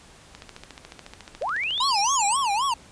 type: click train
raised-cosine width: 0.2 ms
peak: -22 dBFS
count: 21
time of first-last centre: 0.35-1.779 s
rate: 14 Hz
type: linear sweep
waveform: sine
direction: up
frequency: 440 to 8510 Hz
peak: -24 dBFS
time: 1.41-2.37 s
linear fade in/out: 10 ms
type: tone with vibrato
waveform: square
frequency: 945 Hz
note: A#5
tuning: 23 cents sharp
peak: -22 dBFS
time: 1.8-2.74 s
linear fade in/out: 5 ms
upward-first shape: sine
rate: 3.8 Hz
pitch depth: 300 cents each way
effects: pink hiss -50 dBFS RMS until 2.91 s + resampled to 22050 Hz